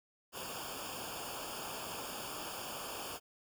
pink noise with comb filter, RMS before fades -43 dBFS, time 0.32-3.2 s, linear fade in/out 50 ms, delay 0.5 ms, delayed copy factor -0.9, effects none

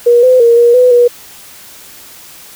sine tone with pitch steps, 478.2 / 509 / 468.2 / 474.9 / 500 / 483.3 Hz, A#4 / C5 / A#4 / A#4 / B4 / B4, +44 / -48 / +8 / +32 / +21 / -38 cents, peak -3 dBFS, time 0.06-1.08 s, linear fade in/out 10 ms, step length 170 ms, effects white hiss -35 dBFS RMS until 2.55 s

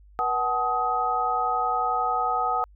sine tone cluster, 482.9 / 748 / 859 / 1260 Hz, B4 / F#5 / A5 / D#6, -39 / +19 / -42 / +21 cents, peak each -34 / -26 / -30 / -25 dBFS, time 0.19-2.64 s, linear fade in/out 0 ms, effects added 50 Hz sine -49 dBFS peak until 2.75 s

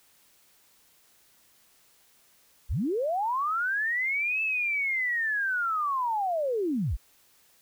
sine linear two-way sweep, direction up then down, 31.01 to 2637 to 31.01 Hz, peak -25 dBFS, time 2.69-6.97 s, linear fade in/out 20 ms, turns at 4.42 s, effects white hiss -62 dBFS RMS until 7.61 s

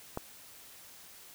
click, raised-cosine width 1 ms, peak -20 dBFS, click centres 0.174 s, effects white hiss -53 dBFS RMS until 1.34 s

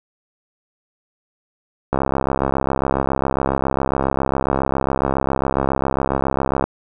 click train, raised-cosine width 1 ms, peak -4 dBFS, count 318, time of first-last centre 1.93-6.64 s, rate 67.3 Hz, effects none

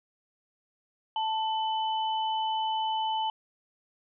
sine tone pair together, 880 / 3008 Hz, A5 / F#7, 0 / +28 cents, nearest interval octave + major sixth, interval 2128 cents, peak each -27 / -35 dBFS, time 1.16-3.3 s, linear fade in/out 2 ms, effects none

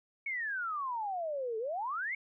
sine exponential two-way sweep, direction down then up, 2245 to 429.9 to 2245 Hz, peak -33 dBFS, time 0.26-2.15 s, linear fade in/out 5 ms, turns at 1.58 s, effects none

